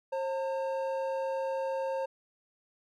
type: tone pair together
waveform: triangle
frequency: 534.5 / 907 Hz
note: C5 / A#5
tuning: +37 / -48 cents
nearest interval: major sixth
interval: 915 cents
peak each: -29 / -35 dBFS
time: 0.12-2.06 s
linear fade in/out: 10 ms
effects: none